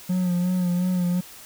triangle tone with vibrato, 179.6 Hz, F3, 49 cents sharp, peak -18 dBFS, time 0.09-1.21 s, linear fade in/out 10 ms, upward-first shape sine, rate 2.8 Hz, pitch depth 38 cents each way, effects white hiss -44 dBFS RMS until 1.45 s

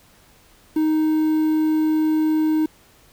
triangle tone with quantisation, 311.1 Hz, D#4, in tune, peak -14 dBFS, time 0.76-2.66 s, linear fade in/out 5 ms, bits 7, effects pink hiss -53 dBFS RMS until 3.12 s

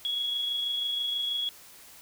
sine tone with amplitude modulation, 3342 Hz, G#7, 10 cents sharp, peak -26 dBFS, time 0.05-1.49 s, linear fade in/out 0 ms, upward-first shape sine, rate 26.2 Hz, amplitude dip 30%, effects white hiss -51 dBFS RMS until 2.01 s

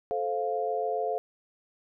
sine chord, F major, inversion first, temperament just, 436.5 / 523.8 / 698.5 Hz, A4 / C5 / F5, -14 / +2 / 0 cents, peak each -31 / -33 / -30 dBFS, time 0.11-1.18 s, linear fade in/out 0 ms, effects none

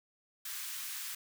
white high-pass noise, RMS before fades -41 dBFS, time 0.45-1.15 s, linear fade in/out 5 ms, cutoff 1200 Hz, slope 24 dB/octave, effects none

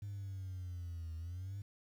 sine linear two-way sweep, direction down then up, 102.5 to 80.4 to 102.5 Hz, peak -39 dBFS, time 0.02-1.62 s, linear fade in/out 5 ms, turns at 1.16 s, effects tanh soft clip ceiling -39 dBFS + 11-bit

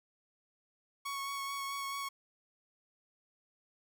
sawtooth tone with vibrato, 1109 Hz, C#6, in tune, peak -33 dBFS, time 1.05-2.09 s, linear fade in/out 10 ms, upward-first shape sine, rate 4.6 Hz, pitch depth 15 cents each way, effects none

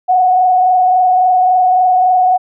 sine tone with frequency modulation, 736 Hz, F#5, 9 cents flat, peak -7 dBFS, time 0.08-2.38 s, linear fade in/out 20 ms, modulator 23.6 Hz, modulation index 0.66, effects none

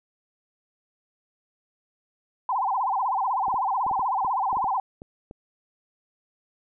sine tone with vibrato, 888 Hz, A5, 16 cents sharp, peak -22 dBFS, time 2.49-4.8 s, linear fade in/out 2 ms, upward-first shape sine, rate 16 Hz, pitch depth 280 cents each way
clicks, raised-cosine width 2 ms, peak -27 dBFS, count 11, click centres 3.482 / 3.542 / 3.865 / 3.913 / 3.994 / 4.248 / 4.529 / 4.57 / 4.643 / 5.019 / 5.311 s
effects none

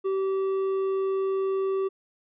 sine tone with hard clipping, 385.6 Hz, G4, 28 cents flat, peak -25 dBFS, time 0.04-1.89 s, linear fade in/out 20 ms, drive 5 dB, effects resampled to 8000 Hz

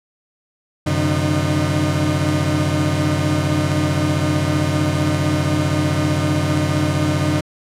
35% pulse tone cluster, 93.1 / 135.1 / 150.5 / 305 Hz, F#2 / C#3 / D3 / D#4, +11 / -44 / +43 / -34 cents, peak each -20 dBFS, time 0.86-7.41 s, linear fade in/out 10 ms, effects low-pass 10000 Hz 12 dB/octave

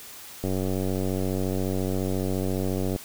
click train, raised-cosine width 2 ms, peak -15 dBFS, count 239, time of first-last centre 0.44-2.961 s, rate 94.4 Hz, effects white hiss -43 dBFS RMS until 3.04 s

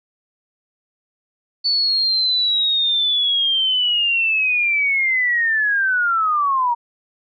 sine linear sweep, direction down, 4491 to 932.3 Hz, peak -15 dBFS, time 1.64-6.75 s, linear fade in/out 20 ms, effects none

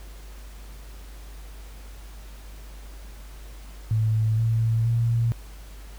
sine tone with pitch steps, 110 / 113.16 / 116.41 Hz, A2 / A2 / A#2, 0 / +49 / -2 cents, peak -19 dBFS, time 3.91-5.32 s, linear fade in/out 0 ms, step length 470 ms, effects added 50 Hz sine -39 dBFS peak until 5.98 s + pink hiss -50 dBFS RMS until 5.98 s

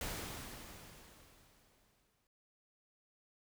pink noise with exponential decay, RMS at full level -40 dBFS, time 0.01-2.27 s, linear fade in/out 1 ms, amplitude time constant 490 ms, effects none

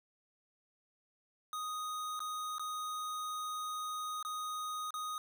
square tone with dropouts, 1244.5 Hz, D#6, in tune, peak -38 dBFS, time 1.53-5.18 s, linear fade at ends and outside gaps 1 ms, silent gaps 2.193-2.203 / 2.583-2.595 / 4.227-4.249 / 4.906-4.94 s, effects none

